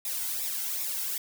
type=noise with flanger; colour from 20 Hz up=blue; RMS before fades=-32 dBFS; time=0.05-1.18 s; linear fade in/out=2 ms; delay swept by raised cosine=0.65 to 1.75 ms; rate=2.6 Hz; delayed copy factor=-0.75; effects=none